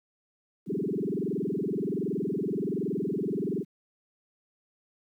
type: tone with frequency modulation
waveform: sine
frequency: 293.7 Hz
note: D4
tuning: in tune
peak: -27 dBFS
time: 0.66-3.65 s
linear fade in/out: 50 ms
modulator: 21.3 Hz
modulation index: 6.1
effects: 11-bit